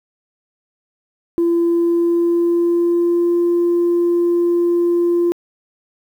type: tone with pitch glide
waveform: sine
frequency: 340 to 345.9 Hz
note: F4 to F4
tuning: -46 to -17 cents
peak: -11 dBFS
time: 1.38-5.32 s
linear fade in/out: 0 ms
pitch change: +29 cents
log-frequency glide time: 1.62-3.37 s
effects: tanh soft clip ceiling -10 dBFS + 8-bit